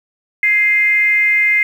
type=tone with frequency modulation; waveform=sine; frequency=2093 Hz; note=C7; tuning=in tune; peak=-10 dBFS; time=0.43-1.63 s; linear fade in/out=2 ms; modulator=414 Hz; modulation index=0.35; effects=7-bit